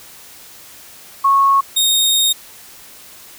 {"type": "tone pair in turn", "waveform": ["sine", "sawtooth"], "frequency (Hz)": [1100, 3709], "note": ["C#6", "A#7"], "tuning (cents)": [-14, -9], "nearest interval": "octave + major sixth", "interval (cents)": 2105, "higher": "second", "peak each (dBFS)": [-9, -9], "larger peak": "neither", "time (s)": [[1.24, 1.61], [1.76, 2.33]], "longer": "second", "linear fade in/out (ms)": 10, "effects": ["white hiss -40 dBFS RMS until 3.38 s"]}